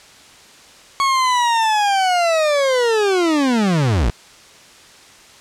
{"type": "linear sweep", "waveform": "40% pulse", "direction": "down", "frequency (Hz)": [1108.7, 46.25], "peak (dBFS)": -13, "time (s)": [1, 4.1], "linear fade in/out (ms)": 0, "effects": ["white hiss -44 dBFS RMS until 5.4 s", "low-pass 7000 Hz 12 dB/octave"]}